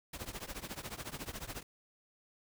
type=noise with tremolo; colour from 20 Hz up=pink; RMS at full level=-40 dBFS; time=0.13-1.63 s; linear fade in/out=5 ms; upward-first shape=triangle; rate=14 Hz; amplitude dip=95%; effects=none